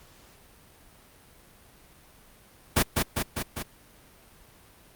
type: noise with echo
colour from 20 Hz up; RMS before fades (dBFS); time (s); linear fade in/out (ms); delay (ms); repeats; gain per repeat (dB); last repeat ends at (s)
pink; -21; 2.76-2.83; 10; 200; 4; -3; 3.63
effects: pink hiss -55 dBFS RMS until 4.95 s + Opus 48 kbps